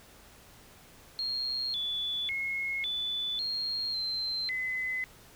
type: tone with pitch steps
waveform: sine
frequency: 4243 / 3451 / 2167 / 3483 / 4237 / 4115 / 2027 Hz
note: C8 / A7 / C#7 / A7 / C8 / C8 / B6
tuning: +23 / -34 / -40 / -18 / +21 / -30 / +45 cents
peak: -30 dBFS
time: 1.19-5.04 s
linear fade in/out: 0 ms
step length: 550 ms
effects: pink hiss -55 dBFS RMS until 5.35 s